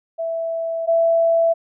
sine tone pair in turn, 660 / 664.6 Hz, E5 / E5, +2 / +14 cents, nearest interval unison, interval 12 cents, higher second, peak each -21 / -13 dBFS, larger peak second, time 0.18-0.87 / 0.87-1.54 s, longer first, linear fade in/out 20 ms, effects none

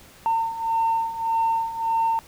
sine beating tone pair, 906 / 907.7 Hz, A#5 / A#5, -50 / -46 cents, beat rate 1.7 Hz, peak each -25 / -21 dBFS, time 0.26-2.19 s, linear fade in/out 0 ms, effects tanh soft clip ceiling -15 dBFS + pink hiss -49 dBFS RMS until 2.27 s

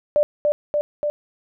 sine tone with echo, 591 Hz, D5, 11 cents sharp, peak -13 dBFS, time 0.16-0.23 s, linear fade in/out 0 ms, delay 290 ms, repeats 3, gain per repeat -2 dB, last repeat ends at 1.1 s, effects none

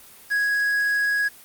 triangle tone with quantisation, 1661.2 Hz, G#6, in tune, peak -17 dBFS, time 0.3-1.29 s, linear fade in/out 20 ms, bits 7, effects white hiss -47 dBFS RMS until 1.44 s + Opus 32 kbps

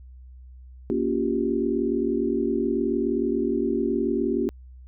sine chord, G half-diminished seventh, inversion first, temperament just, 235.2 / 282.2 / 352.8 / 392 Hz, Bb3 / Db4 / F4 / G4, +16 / +31 / +18 / 0 cents, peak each -27 dBFS, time 0.9-4.49 s, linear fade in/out 0 ms, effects added 63 Hz sine -42 dBFS peak until 4.87 s

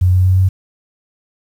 sine tone with pitch steps, 90.9 / 91.9 / 92.92 / 93.94 Hz, F#2 / F#2 / F#2 / F#2, -30 / -11 / +8 / +27 cents, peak -8 dBFS, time 0.01-0.49 s, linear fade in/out 10 ms, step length 120 ms, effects 7-bit

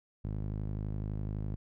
sawtooth tone with band-pass filter, 51.91 Hz, G#1, in tune, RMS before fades -36 dBFS, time 0.24-1.56 s, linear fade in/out 5 ms, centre 130 Hz, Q 0.95, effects none

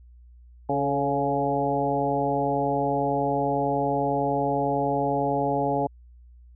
harmonic tone with a mistuned harmonic, 140 Hz, C#3, 18 cents sharp, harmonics 1 / 2 / 3 / 4 / 5 / 6, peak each -32 / -29 / -29 / -29 / -28 / -28 dBFS, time 0.69-5.87 s, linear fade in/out 5 ms, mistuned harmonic 3, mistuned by +37 cents, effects added 60 Hz sine -47 dBFS peak until 6.55 s

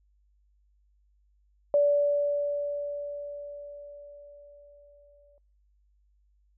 sine tone with exponential decay, 578 Hz, D5, 28 cents flat, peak -18 dBFS, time 1.74-5.38 s, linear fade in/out 1 ms, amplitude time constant 790 ms, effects noise-tail reverb RT60 0.5 s tail -25 dB re dry + added 50 Hz sine -63 dBFS peak until 6.57 s

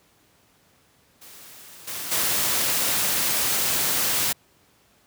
white noise with level steps, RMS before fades -45 / -32 / -23 dBFS, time 1.21-4.33 s, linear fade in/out 10 ms, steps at 1.87 / 2.11 s, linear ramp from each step 10 ms, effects pink hiss -60 dBFS RMS until 5.06 s + high-pass 80 Hz 12 dB/octave

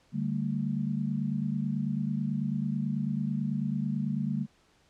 sine chord, D suspended fourth, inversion none, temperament equal with one note detuned, 146.83 / 196 / 225.1 Hz, D3 / G3 / A3, 0 / 0 / +40 cents, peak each -32 dBFS, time 0.12-4.47 s, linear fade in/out 50 ms, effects pink hiss -65 dBFS RMS until 4.89 s + low-pass 7000 Hz 12 dB/octave

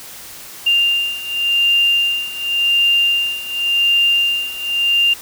sine beating tone pair, 2794 / 2794.9 Hz, F7 / F7, 0 / +1 cents, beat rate 0.9 Hz, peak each -15 / -18 dBFS, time 0.66-5.14 s, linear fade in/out 10 ms, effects white hiss -35 dBFS RMS until 5.21 s

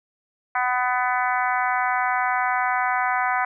harmonic tone, 250 Hz, B3, 21 cents sharp, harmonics 3 / 4 / 5 / 6 / 7 / 8 / 9, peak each -24 / -26 / -28 / -27 / -32 / -30 / -34 dBFS, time 0.55-3.45 s, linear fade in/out 5 ms, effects none

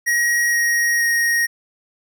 square tone with pitch steps, 1895 / 1883 / 1871.1 Hz, A#6 / A#6 / A#6, +28 / +17 / +6 cents, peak -16 dBFS, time 0.06-1.47 s, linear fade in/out 20 ms, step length 470 ms, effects none

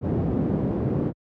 pink band-pass noise, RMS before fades -24 dBFS, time 0.01-1.13 s, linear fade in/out 50 ms, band 100 to 350 Hz, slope 12 dB/octave, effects high-pass 60 Hz 12 dB/octave

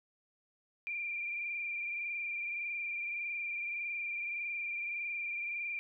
sine tone with frequency modulation, 2384 Hz, D7, 25 cents sharp, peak -35 dBFS, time 0.87-5.79 s, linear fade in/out 0 ms, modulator 21.7 Hz, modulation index 2.3, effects none

